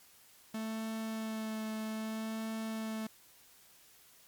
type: tone with vibrato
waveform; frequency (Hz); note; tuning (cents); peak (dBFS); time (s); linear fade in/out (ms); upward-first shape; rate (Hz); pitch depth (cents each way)
45% pulse; 220; A3; 0; -36; 0.54-3.07; 5; sine; 0.63; 14
effects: white hiss -61 dBFS RMS until 4.27 s + MP3 96 kbps